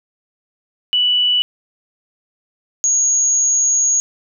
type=tone pair in turn; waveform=sine; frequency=2960 / 6645 Hz; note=F#7 / G#8; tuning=0 / 0 cents; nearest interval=octave + major second; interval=1400 cents; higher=second; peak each=-12 dBFS; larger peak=neither; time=0.93-1.42 / 2.84-4 s; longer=second; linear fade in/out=0 ms; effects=none